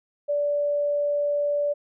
sine tone, 581 Hz, D5, 19 cents flat, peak -21 dBFS, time 0.28-1.74 s, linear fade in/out 20 ms, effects none

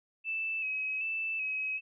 sine tone with vibrato, 2595 Hz, E7, 28 cents flat, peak -31 dBFS, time 0.24-1.81 s, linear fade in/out 50 ms, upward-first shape square, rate 1.3 Hz, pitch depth 31 cents each way, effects none

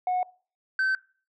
sine tone pair in turn, 731 / 1540.5 Hz, F#5 / G6, -21 / -31 cents, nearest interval octave + minor second, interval 1290 cents, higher second, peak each -21 / -19 dBFS, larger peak second, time 0.07-0.23 / 0.79-0.95 s, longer neither, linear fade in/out 2 ms, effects noise-tail reverb RT60 0.4 s tail -22 dB re dry + tanh soft clip ceiling -21 dBFS

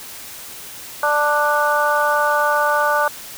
harmonic tone, 295.2 Hz, D4, 9 cents sharp, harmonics 2 / 3 / 4 / 5, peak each -20 / -20 / -20 / -20 dBFS, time 1.03-3.08 s, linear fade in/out 2 ms, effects white hiss -35 dBFS RMS until 3.37 s

